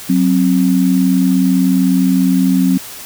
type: tone pair together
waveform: sine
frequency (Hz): 185.79 / 265.6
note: F#3 / C4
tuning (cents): +7 / +26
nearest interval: tritone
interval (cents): 619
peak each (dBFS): -12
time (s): 0.09-2.78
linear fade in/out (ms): 10
effects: white hiss -31 dBFS RMS until 3.05 s